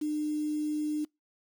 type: tone with quantisation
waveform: sine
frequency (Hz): 302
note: D4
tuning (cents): +48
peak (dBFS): -28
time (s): 0.01-1.05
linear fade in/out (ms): 10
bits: 8
effects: noise-tail reverb RT60 0.2 s tail -26 dB re dry